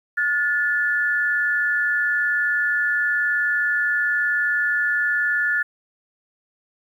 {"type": "tone pair together", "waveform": "sine", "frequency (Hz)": [1436, 1740.5], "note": ["F6", "A6"], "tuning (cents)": [48, -19], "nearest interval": "minor third", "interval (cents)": 333, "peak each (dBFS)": [-22, -20], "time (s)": [0.17, 5.63], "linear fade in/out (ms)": 10, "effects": ["9-bit"]}